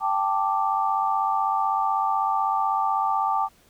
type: chord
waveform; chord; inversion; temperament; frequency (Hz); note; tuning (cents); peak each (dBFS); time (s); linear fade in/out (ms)
sine; G suspended second; none; equal; 784 / 880 / 1174.7; G5 / A5 / D6; 0 / 0 / 0; -25; 0-3.49; 50
effects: pink hiss -58 dBFS RMS until 3.69 s